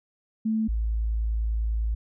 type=tone pair in turn; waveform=sine; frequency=220 / 55 Hz; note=A3 / A1; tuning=0 / 0 cents; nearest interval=2 octaves; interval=2400 cents; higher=first; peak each=-22 / -23 dBFS; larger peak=first; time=0.45-0.68 / 0.68-1.95 s; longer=second; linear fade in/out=10 ms; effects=none